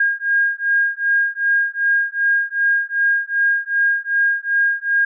sine beating tone pair, 1621 / 1623.6 Hz, G#6 / G#6, -42 / -40 cents, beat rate 2.6 Hz, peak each -18 / -18 dBFS, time 0-5.05 s, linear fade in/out 5 ms, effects none

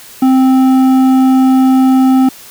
sine tone with hard clipping, 261.6 Hz, C4, in tune, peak -7 dBFS, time 0.22-2.29 s, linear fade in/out 5 ms, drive 8 dB, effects white hiss -35 dBFS RMS until 2.5 s

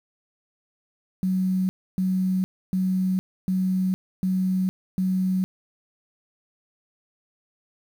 sine tone bursts, 186.6 Hz, F#3, 15 cents sharp, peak -20 dBFS, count 6, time 1.23-5.44 s, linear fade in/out 0 ms, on 460 ms, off 290 ms, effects 8-bit

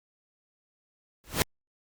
pink noise with exponential growth, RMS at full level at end -20 dBFS, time 1.24-1.42 s, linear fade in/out 0 ms, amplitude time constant 38 ms, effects Opus 48 kbps

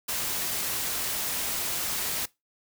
white noise, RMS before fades -30 dBFS, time 0.08-2.26 s, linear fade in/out 10 ms, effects noise-tail reverb RT60 0.2 s tail -21 dB re dry

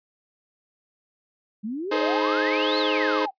sine exponential two-way sweep, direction up then down, 199.8 to 4367 to 735 Hz, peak -27 dBFS, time 1.63-3.31 s, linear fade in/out 20 ms, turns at 2.78 s
sawtooth chord, Ab major, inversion second, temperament equal with one note detuned, 311.1 / 423.1 / 523.3 Hz, Eb4 / Ab4 / C5, 0 / +32 / 0 cents, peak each -22 dBFS, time 1.91-3.26 s, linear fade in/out 10 ms
effects noise-tail reverb RT60 0.1 s tail -20 dB re dry + resampled to 11025 Hz

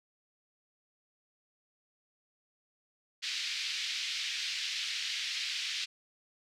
white band-pass noise, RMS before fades -36 dBFS, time 3.22-5.86 s, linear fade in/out 20 ms, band 2100 to 4800 Hz, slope 24 dB/octave, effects none

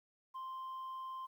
sine tone, 1046.5 Hz, C6, in tune, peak -39 dBFS, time 0.34-1.27 s, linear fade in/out 20 ms, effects tanh soft clip ceiling -41 dBFS + 12-bit

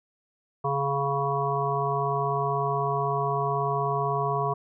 harmonic tone, 139.7 Hz, C#3, 14 cents sharp, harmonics 1 / 3 / 5 / 7 / 8, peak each -30 / -30 / -30 / -30 / -30 dBFS, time 0.64-4.54 s, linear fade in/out 10 ms, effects none

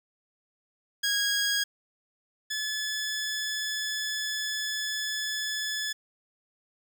15% pulse tone pair in turn, 1644 / 1720.5 Hz, G#6 / A6, -18 / -39 cents, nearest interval minor second, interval 79 cents, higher second, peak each -18 / -23 dBFS, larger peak first, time 1.03-1.64 / 2.5-5.93 s, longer second, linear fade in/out 10 ms, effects none

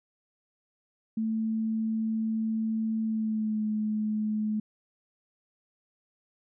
sine tone with pitch glide, 221.4 to 214.1 Hz, A3 to A3, +11 to -47 cents, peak -26 dBFS, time 1.17-4.6 s, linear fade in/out 5 ms, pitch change -58 cents, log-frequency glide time 3.03-3.64 s, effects none

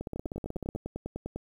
two click trains, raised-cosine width 2 ms, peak -22 / -22 dBFS, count 13 / 13, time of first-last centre 0.01-0.751 / 0.16-1.36 s, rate 16.2 / 10 Hz, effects 9-bit

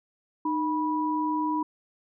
sine tone pair together, 306.8 / 978.5 Hz, D#4 / B5, -24 / -16 cents, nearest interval octave + minor sixth, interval 2008 cents, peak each -27 dBFS, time 0.45-1.63 s, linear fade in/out 5 ms, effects none

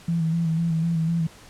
sine tone with vibrato, 164.81 Hz, E3, in tune, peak -20 dBFS, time 0.08-1.27 s, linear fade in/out 5 ms, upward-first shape square, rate 4 Hz, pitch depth 35 cents each way, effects pink hiss -48 dBFS RMS until 1.49 s + low-pass 10000 Hz 12 dB/octave

